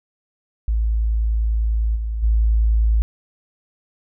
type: tone with level steps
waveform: sine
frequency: 55 Hz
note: A1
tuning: in tune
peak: -16 / -21 / -13 dBFS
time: 0.68-3.02 s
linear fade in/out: 0 ms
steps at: 1.95 / 2.22 s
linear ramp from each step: 20 ms
effects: none